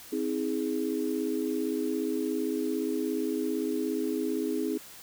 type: chord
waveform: sine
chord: Ab major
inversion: first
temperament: equal with one note detuned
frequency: 261.6 / 319 / 415.3 Hz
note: C4 / Eb4 / Ab4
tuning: 0 / +43 / 0 cents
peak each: -32 / -31 / -32 dBFS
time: 0.12-4.78 s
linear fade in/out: 10 ms
effects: white hiss -48 dBFS RMS until 5.02 s